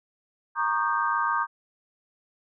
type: chord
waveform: sine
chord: Eb dominant seventh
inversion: second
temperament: equal with one note detuned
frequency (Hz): 932.3 / 1108.7 / 1215.4 / 1568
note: Bb5 / Db6 / Eb6 / G6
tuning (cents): 0 / 0 / -41 / 0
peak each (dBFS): -28 / -29 / -27 / -29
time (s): 0.55-1.47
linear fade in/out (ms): 50
effects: none

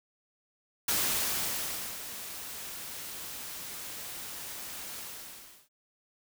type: noise with ADSR envelope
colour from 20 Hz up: white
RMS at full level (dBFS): -28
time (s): 0.88-5.69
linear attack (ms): 5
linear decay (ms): 1100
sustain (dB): -13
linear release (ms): 710
effects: none

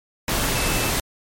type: tone in noise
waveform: sine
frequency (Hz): 2629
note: E7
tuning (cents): -5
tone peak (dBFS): -30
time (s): 0.55-0.9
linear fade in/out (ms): 2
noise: pink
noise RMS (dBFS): -22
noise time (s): 0.28-1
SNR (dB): -11
effects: MP3 64 kbps

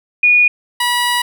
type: tone pair in turn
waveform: sine / 15% pulse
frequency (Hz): 2452 / 970.6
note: D#7 / B5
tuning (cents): -26 / -30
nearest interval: octave + major third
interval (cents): 1604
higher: first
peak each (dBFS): -7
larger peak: neither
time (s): 0.23-0.48 / 0.8-1.22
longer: second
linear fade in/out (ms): 5
effects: none

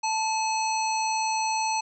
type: harmonic tone with a mistuned harmonic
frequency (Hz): 857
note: A5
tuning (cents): -46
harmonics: 1 / 3 / 5 / 7 / 9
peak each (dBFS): -25 / -33 / -35 / -33 / -41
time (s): 0.03-1.81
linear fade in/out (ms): 10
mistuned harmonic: 1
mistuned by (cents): +48
effects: none

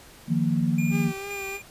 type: chord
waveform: sine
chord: Eb suspended second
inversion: none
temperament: equal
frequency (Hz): 155.56 / 174.61 / 233.1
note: Eb3 / F3 / Bb3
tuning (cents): 0 / 0 / 0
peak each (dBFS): -25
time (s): 0.27-1.13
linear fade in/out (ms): 50
type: tone with tremolo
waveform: square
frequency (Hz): 2413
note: D7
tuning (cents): +46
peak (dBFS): -34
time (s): 0.78-1.62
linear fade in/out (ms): 5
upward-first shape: square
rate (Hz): 1.9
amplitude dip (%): 50
type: tone with vibrato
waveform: sawtooth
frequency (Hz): 395.8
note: G4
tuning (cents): +17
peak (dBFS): -30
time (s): 0.9-1.6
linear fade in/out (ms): 50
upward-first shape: sine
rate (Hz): 3.1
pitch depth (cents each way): 32
effects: pink hiss -49 dBFS RMS until 1.7 s + resampled to 32000 Hz

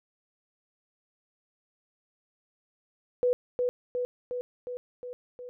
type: tone with echo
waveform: sine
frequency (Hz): 493.9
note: B4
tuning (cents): 0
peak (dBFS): -21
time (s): 3.23-3.33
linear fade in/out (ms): 0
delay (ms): 360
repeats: 6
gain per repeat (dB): -3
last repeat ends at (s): 5.49
effects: none

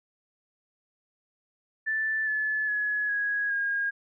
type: tone with pitch steps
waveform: sine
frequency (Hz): 1760 / 1725.8 / 1692.2 / 1659.3 / 1627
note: A6 / A6 / G#6 / G#6 / G#6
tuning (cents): 0 / -34 / +32 / -2 / -36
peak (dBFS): -25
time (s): 1.86-3.91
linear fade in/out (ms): 20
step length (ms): 410
effects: none

